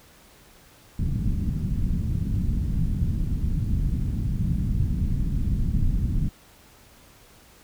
pink low-pass noise, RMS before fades -24 dBFS, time 0.99-6.29 s, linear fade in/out 5 ms, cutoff 210 Hz, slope 24 dB/octave, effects pink hiss -53 dBFS RMS until 7.63 s

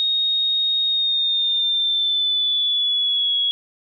sine tone with pitch glide, 3729 to 3341 Hz, A#7 to G#7, 0 to +10 cents, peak -17 dBFS, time 0-3.51 s, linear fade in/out 0 ms, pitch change -190 cents, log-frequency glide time 0.86-3.36 s, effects none

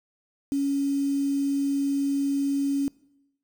sine tone with quantisation, 279 Hz, C#4, 11 cents sharp, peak -22 dBFS, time 0.52-2.88 s, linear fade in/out 0 ms, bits 7, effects noise-tail reverb RT60 0.9 s tail -23 dB re dry

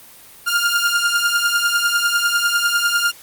sawtooth beating tone pair, 1400 / 1410 Hz, F6 / F6, +4 / +16 cents, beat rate 10 Hz, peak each -15 dBFS, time 0.46-3.12 s, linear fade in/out 20 ms, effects white hiss -43 dBFS RMS until 3.22 s + Opus 32 kbps

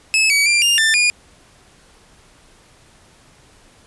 sawtooth tone with pitch steps, 2596 / 2272 / 2377 / 2809 / 1781 / 2434 Hz, E7 / C#7 / D7 / F7 / A6 / D#7, -27 / +42 / +20 / +9 / +21 / -39 cents, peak -9 dBFS, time 0.14-1.1 s, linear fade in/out 0 ms, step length 160 ms, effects pink hiss -50 dBFS RMS until 3.86 s + resampled to 24000 Hz

